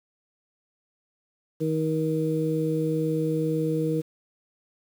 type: harmonic tone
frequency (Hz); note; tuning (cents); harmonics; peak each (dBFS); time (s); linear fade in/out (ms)
158; D#3; +27; 1 / 2 / 3; -27 / -27 / -27; 1.6-4.02; 20
effects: 8-bit